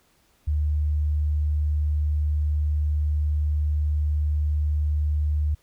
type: tone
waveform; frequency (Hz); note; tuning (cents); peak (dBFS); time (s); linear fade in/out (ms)
sine; 75; D2; +37; -20; 0.47-5.55; 10
effects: pink hiss -63 dBFS RMS until 5.62 s